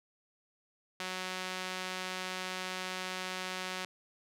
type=tone with band-pass filter; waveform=sawtooth; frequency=185 Hz; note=F#3; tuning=in tune; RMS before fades=-39 dBFS; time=1-3.85 s; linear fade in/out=2 ms; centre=3100 Hz; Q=0.63; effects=none